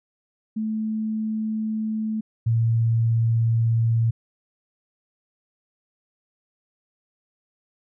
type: tone pair in turn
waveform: sine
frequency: 218 / 114.55 Hz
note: A3 / A#2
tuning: -16 / -30 cents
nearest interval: major seventh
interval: 1114 cents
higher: first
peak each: -23 / -17 dBFS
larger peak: second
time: 0.56-2.21 / 2.46-4.11 s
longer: neither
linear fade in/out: 10 ms
effects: none